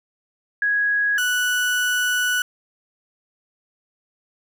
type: tone pair in turn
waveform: sine / 35% pulse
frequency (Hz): 1661.2 / 1480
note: G#6 / F#6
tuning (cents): 0 / 0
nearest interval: major second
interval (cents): 200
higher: first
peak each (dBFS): -17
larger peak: neither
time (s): 0.62-1.18 / 1.18-2.42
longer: second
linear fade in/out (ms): 2
effects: none